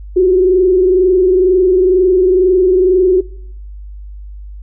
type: tone with frequency modulation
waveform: sine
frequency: 369.2 Hz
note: F#4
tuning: 4 cents flat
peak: -6 dBFS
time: 0.16-3.21 s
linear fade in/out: 10 ms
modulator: 22.1 Hz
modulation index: 0.62
effects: noise-tail reverb RT60 0.7 s tail -21 dB re dry + added 50 Hz sine -27 dBFS peak until 4.62 s